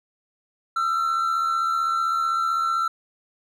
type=tone pair together; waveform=triangle; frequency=1273 / 1348.7 Hz; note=D#6 / E6; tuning=+39 / +39 cents; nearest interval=minor second; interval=100 cents; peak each=-29 / -19 dBFS; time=0.76-2.88 s; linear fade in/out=5 ms; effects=none